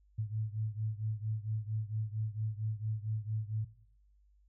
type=beating tone pair; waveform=sine; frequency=107.2 / 111.6 Hz; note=A2 / A2; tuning=-45 / +25 cents; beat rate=4.4 Hz; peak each=-35 / -38 dBFS; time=0.18-3.65 s; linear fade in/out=10 ms; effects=noise-tail reverb RT60 0.7 s tail -18 dB re dry + added 50 Hz sine -63 dBFS peak until 4.48 s